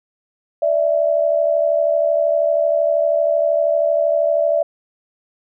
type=tone pair together; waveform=sine; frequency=586.5 / 659.3 Hz; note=D5 / E5; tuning=-2 / 0 cents; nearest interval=major second; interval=202 cents; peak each=-16 / -17 dBFS; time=0.62-4.63 s; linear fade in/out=5 ms; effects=none